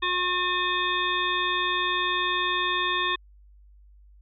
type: harmonic tone with a mistuned harmonic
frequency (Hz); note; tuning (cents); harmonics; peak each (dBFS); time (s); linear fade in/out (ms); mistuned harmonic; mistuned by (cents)
360; F#4; -47; 1 / 3 / 5 / 7 / 9 / 10; -34 / -27 / -29 / -32 / -35 / -30; 0.02-3.16; 10; 9; +53
effects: added 50 Hz sine -50 dBFS peak until 4.21 s